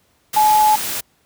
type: tone in noise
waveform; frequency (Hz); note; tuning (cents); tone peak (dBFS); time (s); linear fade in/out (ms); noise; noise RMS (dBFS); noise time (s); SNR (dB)
sine; 853; G#5; +46; -10; 0.36-0.76; 10; white; -24; 0.33-1.01; +11
effects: pink hiss -60 dBFS RMS until 1.25 s + high-pass 60 Hz 12 dB/octave